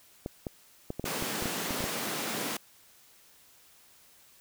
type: clicks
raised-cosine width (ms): 2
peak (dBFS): -20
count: 11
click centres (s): 0.261 / 0.468 / 0.904 / 0.996 / 1.042 / 1.224 / 1.424 / 1.457 / 1.707 / 1.806 / 1.841
type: high-pass noise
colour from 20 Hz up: pink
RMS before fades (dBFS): -34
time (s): 1.05-2.57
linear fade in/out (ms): 5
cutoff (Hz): 180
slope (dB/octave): 24
effects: white hiss -59 dBFS RMS until 4.4 s